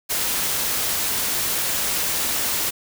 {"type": "noise", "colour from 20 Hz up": "white", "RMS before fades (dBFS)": -23, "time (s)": [0.09, 2.71], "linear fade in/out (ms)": 20, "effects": []}